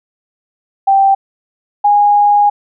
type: tone pair in turn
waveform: sine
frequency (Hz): 783 / 822.6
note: G5 / G#5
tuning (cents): -2 / -17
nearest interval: minor second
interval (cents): 85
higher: second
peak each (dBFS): -6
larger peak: neither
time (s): 0.87-1.15 / 1.84-2.5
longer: second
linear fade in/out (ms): 10
effects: none